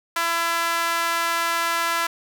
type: tone with high-pass filter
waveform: sawtooth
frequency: 336 Hz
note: E4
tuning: 33 cents sharp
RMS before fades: -23 dBFS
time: 0.16-2.07 s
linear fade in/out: 5 ms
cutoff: 1200 Hz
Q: 1.9
effects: none